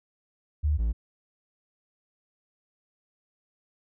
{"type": "tone pair in turn", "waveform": ["sine", "triangle"], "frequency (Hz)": [75, 56.3], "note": ["D2", "A1"], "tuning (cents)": [37, 40], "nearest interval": "perfect fourth", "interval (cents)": 497, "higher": "first", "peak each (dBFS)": -21, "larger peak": "neither", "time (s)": [[0.63, 0.78], [0.78, 0.93]], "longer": "neither", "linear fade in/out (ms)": 20, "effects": []}